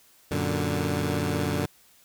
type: chord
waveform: 15% pulse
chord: Gb augmented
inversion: none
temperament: equal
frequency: 92.5 / 116.54 / 146.83 Hz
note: Gb2 / Bb2 / D3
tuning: 0 / 0 / 0 cents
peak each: -22 / -26 / -22 dBFS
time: 0.31-1.66 s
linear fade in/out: 5 ms
effects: white hiss -58 dBFS RMS until 2.04 s